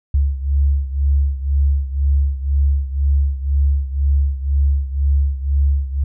sine beating tone pair, 69.3 / 71.3 Hz, C#2 / C#2, 0 / +49 cents, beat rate 2 Hz, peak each -15 / -19 dBFS, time 0.14-6.04 s, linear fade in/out 5 ms, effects none

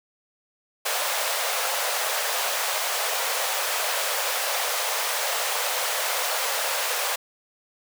pink high-pass noise, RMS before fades -26 dBFS, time 0.85-7.16 s, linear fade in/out 10 ms, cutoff 500 Hz, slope 48 dB/octave, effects none

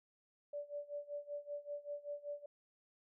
sine tone with tremolo, 581 Hz, D5, 19 cents flat, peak -39 dBFS, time 0.53-2.46 s, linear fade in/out 5 ms, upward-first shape sine, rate 5.2 Hz, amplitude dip 90%, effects none

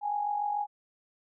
sine tone with amplitude modulation, 827 Hz, G#5, 8 cents flat, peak -25 dBFS, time 0.01-0.67 s, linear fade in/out 50 ms, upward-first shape sine, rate 46.9 Hz, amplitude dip 60%, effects none

